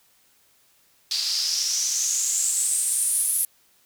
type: noise with band-pass filter sweep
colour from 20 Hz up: white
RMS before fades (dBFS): -24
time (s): 1.11-3.45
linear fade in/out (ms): 2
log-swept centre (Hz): 4500 to 11000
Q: 6.4
effects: white hiss -61 dBFS RMS until 3.85 s